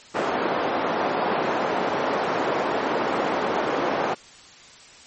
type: band-pass noise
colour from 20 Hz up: white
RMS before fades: -24 dBFS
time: 0.14-4.15 s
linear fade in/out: 20 ms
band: 280 to 850 Hz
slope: 12 dB/octave
effects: white hiss -47 dBFS RMS until 5.06 s + MP3 32 kbps